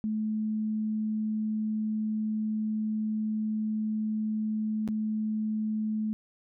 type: tone with dropouts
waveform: sine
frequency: 216 Hz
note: A3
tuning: 32 cents flat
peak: -27 dBFS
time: 0.04-6.13 s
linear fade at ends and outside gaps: 0 ms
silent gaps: 4.877-4.887 s
effects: none